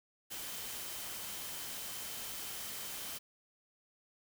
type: tone in noise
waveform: sine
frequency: 3087 Hz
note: G7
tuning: 27 cents flat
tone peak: -54 dBFS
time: 0.3-3.19 s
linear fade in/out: 20 ms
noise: white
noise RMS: -43 dBFS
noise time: 0.3-3.19 s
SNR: -14 dB
effects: none